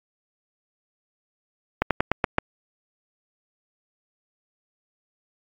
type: slowing click train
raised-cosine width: 0.5 ms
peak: -4 dBFS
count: 6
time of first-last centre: 1.82-2.384 s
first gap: 87 ms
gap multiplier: 1.13
effects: AAC 64 kbps